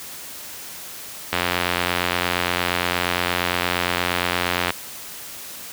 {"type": "click train", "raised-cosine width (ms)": 0.3, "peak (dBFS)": -3, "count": 300, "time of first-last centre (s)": [1.33, 4.705], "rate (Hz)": 88.6, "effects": ["white hiss -36 dBFS RMS until 5.72 s", "high-pass 60 Hz 12 dB/octave"]}